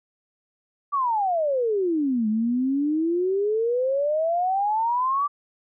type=exponential two-way sweep; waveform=sine; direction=down then up; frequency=1174.7 to 211.3 to 1174.7 Hz; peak=-20 dBFS; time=0.92-5.28 s; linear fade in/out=20 ms; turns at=2.28 s; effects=none